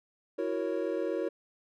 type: chord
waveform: triangle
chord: F# dominant seventh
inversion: third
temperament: equal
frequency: 329.6 / 370 / 466.2 / 554.4 Hz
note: E4 / F#4 / A#4 / C#5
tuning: 0 / 0 / 0 / 0 cents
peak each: -33 dBFS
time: 0.38-1.29 s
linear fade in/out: 10 ms
effects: none